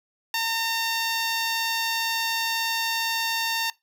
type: tone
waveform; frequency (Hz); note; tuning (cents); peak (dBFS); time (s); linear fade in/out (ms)
10% pulse; 911; A#5; -40; -15; 0.34-3.7; 2
effects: noise-tail reverb RT60 0.2 s tail -21 dB re dry